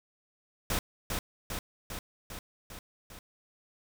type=noise with echo; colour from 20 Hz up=pink; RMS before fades=-30 dBFS; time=0.7-0.79 s; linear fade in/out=2 ms; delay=400 ms; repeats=6; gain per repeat=-3 dB; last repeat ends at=3.19 s; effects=none